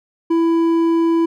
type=tone with hard clipping; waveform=triangle; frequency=331.7 Hz; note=E4; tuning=11 cents sharp; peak=-14 dBFS; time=0.3-1.26 s; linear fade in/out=10 ms; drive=9 dB; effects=none